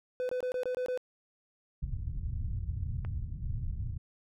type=tone bursts; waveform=triangle; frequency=503 Hz; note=B4; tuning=32 cents sharp; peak=-28 dBFS; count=7; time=0.2-0.975 s; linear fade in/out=0 ms; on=91 ms; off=23 ms
type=low-pass noise; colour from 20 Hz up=white; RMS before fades=-35 dBFS; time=1.82-3.98 s; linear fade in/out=10 ms; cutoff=110 Hz; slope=24 dB/octave
type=click; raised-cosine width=0.5 ms; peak=-30 dBFS; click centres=3.049 s
effects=none